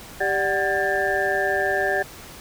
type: tone cluster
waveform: sine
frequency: 392.5 / 590 / 749 / 1616 / 1768 Hz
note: G4 / D5 / F#5 / G#6 / A6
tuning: +2 / +8 / +21 / -48 / +8 cents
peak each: -26 dBFS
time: 0.2-2.03 s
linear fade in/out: 10 ms
effects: pink hiss -41 dBFS RMS until 2.4 s